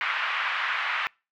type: band-pass noise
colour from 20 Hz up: pink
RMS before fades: -28 dBFS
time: 0.01-1.07 s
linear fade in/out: 0 ms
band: 1100 to 2700 Hz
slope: 24 dB/octave
effects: noise-tail reverb RT60 0.3 s tail -26 dB re dry